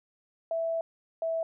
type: tone pair in turn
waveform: sine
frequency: 659.3 / 655.1 Hz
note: E5 / E5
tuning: 0 / -11 cents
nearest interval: unison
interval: 11 cents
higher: first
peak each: -27 dBFS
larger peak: neither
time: 0.51-0.81 / 1.22-1.43 s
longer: first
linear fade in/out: 2 ms
effects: none